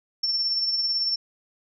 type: tone with tremolo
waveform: sine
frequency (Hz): 5410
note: E8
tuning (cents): +44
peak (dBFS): -20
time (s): 0.23-1.16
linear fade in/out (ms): 5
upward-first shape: triangle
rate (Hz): 18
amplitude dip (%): 45
effects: none